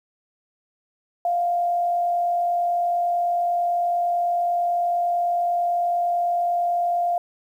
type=tone with frequency modulation; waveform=sine; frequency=698.5 Hz; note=F5; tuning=in tune; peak=-19 dBFS; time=1.25-7.18 s; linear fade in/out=2 ms; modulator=49 Hz; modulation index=0.28; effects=9-bit